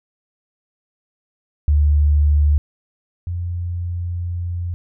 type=tone pair in turn; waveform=sine; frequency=73.9 / 87.4 Hz; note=D2 / F2; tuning=+11 / +2 cents; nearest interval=minor third; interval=291 cents; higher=second; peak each=-11 / -21 dBFS; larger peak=first; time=1.68-2.58 / 3.27-4.74 s; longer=second; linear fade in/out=0 ms; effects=none